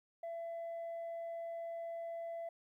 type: tone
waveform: sine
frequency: 671 Hz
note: E5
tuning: 31 cents sharp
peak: -38 dBFS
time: 0.23-2.49 s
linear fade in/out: 5 ms
effects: tanh soft clip ceiling -39 dBFS + 13-bit